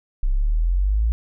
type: exponential sweep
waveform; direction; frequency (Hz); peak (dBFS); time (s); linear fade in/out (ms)
sine; up; 31.44 to 58.27; -16; 0.23-1.12; 0
effects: none